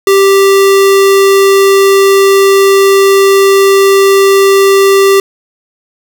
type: tone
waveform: square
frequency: 392 Hz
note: G4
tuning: in tune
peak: -4 dBFS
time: 0.07-5.2 s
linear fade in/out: 2 ms
effects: none